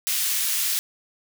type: high-pass noise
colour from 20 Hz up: white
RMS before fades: -24 dBFS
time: 0.07-0.79 s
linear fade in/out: 0 ms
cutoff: 2100 Hz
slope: 12 dB/octave
effects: none